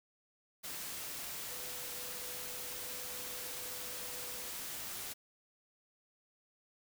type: tone in noise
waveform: sine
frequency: 495.9 Hz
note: B4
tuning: 7 cents sharp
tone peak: -54 dBFS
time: 1.49-4.51 s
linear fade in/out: 20 ms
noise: white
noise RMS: -43 dBFS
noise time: 0.63-5.14 s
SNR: -14 dB
effects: none